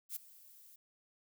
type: noise with ADSR envelope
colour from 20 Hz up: violet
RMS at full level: -39 dBFS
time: 0.09-0.76 s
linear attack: 70 ms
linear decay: 11 ms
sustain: -20 dB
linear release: 6 ms
effects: none